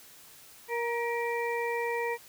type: harmonic tone with a mistuned harmonic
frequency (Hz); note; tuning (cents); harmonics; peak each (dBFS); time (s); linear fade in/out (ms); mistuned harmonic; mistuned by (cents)
470; A#4; +14; 1 / 2 / 4 / 5; -31 / -34 / -37 / -38; 0.68-2.18; 50; 4; +28
effects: white hiss -53 dBFS RMS until 2.28 s